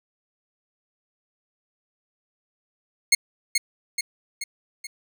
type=tone with echo; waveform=15% pulse; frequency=2163 Hz; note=C#7; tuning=43 cents flat; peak=-7 dBFS; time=3.12-3.15 s; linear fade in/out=5 ms; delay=430 ms; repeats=4; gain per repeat=-5 dB; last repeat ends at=4.87 s; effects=none